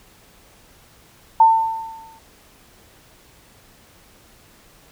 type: tone with exponential decay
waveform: sine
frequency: 897 Hz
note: A5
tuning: 33 cents sharp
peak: -6 dBFS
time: 1.4-2.19 s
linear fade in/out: 5 ms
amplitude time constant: 170 ms
effects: pink hiss -51 dBFS RMS until 4.91 s